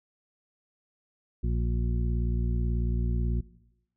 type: harmonic tone with a mistuned harmonic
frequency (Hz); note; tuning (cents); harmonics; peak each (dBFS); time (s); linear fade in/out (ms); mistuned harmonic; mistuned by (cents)
58.27; A#1; 0; 1 / 2 / 3 / 4 / 6; -26 / -32 / -36 / -38 / -42; 1.43-3.41; 10; 6; +38
effects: noise-tail reverb RT60 0.9 s tail -19 dB re dry